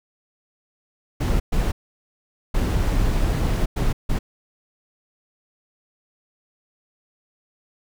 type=noise bursts at uneven times; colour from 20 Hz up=brown; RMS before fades=-20 dBFS; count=5; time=1.2-1.4 / 1.52-1.72 / 2.54-3.66 / 3.76-3.93 / 4.09-4.19 s; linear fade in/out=10 ms; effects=none